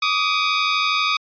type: tone pair together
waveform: 15% pulse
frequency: 1152.2 / 1244.5 Hz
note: D6 / D#6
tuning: -33 / 0 cents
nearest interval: minor second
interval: 133 cents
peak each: -15 / -13 dBFS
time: 0.02-1.17 s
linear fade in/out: 5 ms
effects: resampled to 11025 Hz